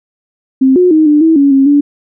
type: tone with pitch steps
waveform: sine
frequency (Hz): 264.1 / 361.4 / 312.9 / 297.6 / 323.3 / 280.6 / 271 / 287.8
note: C4 / F#4 / D#4 / D4 / E4 / C#4 / C#4 / D4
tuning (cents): +16 / -41 / +10 / +23 / -34 / +21 / -39 / -35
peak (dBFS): -4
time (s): 0.61-1.81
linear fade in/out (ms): 10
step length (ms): 150
effects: none